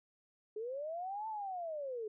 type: linear two-way sweep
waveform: sine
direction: up then down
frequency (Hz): 414.7 to 892 to 414.7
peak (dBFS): -38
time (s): 0.56-2.08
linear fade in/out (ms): 5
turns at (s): 1.28
effects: none